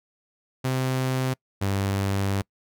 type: tone pair in turn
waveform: sawtooth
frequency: 130 / 98.39 Hz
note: C3 / G2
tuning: -11 / +7 cents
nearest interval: perfect fourth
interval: 482 cents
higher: first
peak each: -19 dBFS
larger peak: neither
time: 0.64-1.34 / 1.61-2.42 s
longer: second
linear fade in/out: 10 ms
effects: noise-tail reverb RT60 0.1 s tail -26 dB re dry